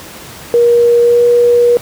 sine tone with pitch glide, 474.7 to 480.2 Hz, A#4 to B4, +31 to -49 cents, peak -5 dBFS, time 0.54-1.77 s, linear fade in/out 0 ms, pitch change +20 cents, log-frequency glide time 1.01-1.23 s, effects pink hiss -31 dBFS RMS until 1.81 s + high-pass 80 Hz 12 dB/octave

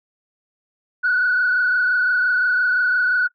sine tone with frequency modulation, 1475 Hz, F#6, 6 cents flat, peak -14 dBFS, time 1.03-3.28 s, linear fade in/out 20 ms, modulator 25.8 Hz, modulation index 1.5, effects noise-tail reverb RT60 0.1 s tail -23 dB re dry + tanh soft clip ceiling -11 dBFS

